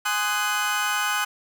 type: chord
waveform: 30% pulse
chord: Ab dominant seventh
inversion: none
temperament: just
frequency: 830.6 / 1038.3 / 1245.9 / 1495.1 Hz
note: Ab5 / C6 / Eb6 / Gb6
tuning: 0 / -14 / +2 / +18 cents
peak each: -27 / -29 / -25 / -23 dBFS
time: 0.05-1.25 s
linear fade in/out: 10 ms
effects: none